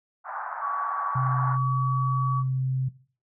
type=band-pass noise; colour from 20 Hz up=pink; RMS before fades=-34 dBFS; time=0.24-1.58 s; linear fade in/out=50 ms; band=750 to 1500 Hz; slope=48 dB/octave
type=tone; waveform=sine; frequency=1135 Hz; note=C#6; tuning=41 cents sharp; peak=-26 dBFS; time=0.59-2.44 s; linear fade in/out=50 ms
type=tone with pitch glide; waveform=sine; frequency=130 to 130.75 Hz; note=C3 to C3; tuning=-11 to -1 cents; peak=-23 dBFS; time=1.15-2.89 s; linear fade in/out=10 ms; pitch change=+10 cents; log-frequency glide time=1.4-2.53 s
effects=noise-tail reverb RT60 0.4 s tail -17 dB re dry